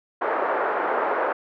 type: band-pass noise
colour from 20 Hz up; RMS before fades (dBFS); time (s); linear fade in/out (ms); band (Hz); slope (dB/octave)
pink; -24; 0.21-1.33; 10; 430 to 1500; 24
effects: none